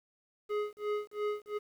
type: tone with tremolo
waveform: square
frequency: 418.4 Hz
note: G#4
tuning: 13 cents sharp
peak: -30 dBFS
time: 0.49-1.59 s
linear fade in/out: 20 ms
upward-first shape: sine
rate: 2.9 Hz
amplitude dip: 100%
effects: low-pass 2000 Hz 12 dB/octave + 10-bit